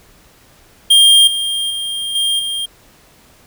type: tone with level steps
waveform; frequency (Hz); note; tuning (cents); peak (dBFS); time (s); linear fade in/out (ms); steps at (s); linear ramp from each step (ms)
square; 3207; G7; +39; -6 / -17 / -20 / -14 / -19; 0.9-2.66; 10; 1.27 / 1.7 / 2.15 / 2.39; 5
effects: pink hiss -48 dBFS RMS until 3.46 s